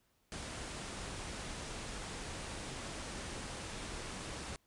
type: low-pass noise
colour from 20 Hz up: pink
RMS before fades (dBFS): -44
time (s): 0.32-4.56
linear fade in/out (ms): 0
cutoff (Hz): 10000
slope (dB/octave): 96
effects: pink hiss -75 dBFS RMS until 4.66 s